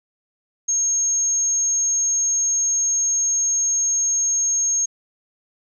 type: tone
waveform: sine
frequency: 6500 Hz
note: G#8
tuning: 38 cents flat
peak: -17 dBFS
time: 0.68-4.86 s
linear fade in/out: 10 ms
effects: none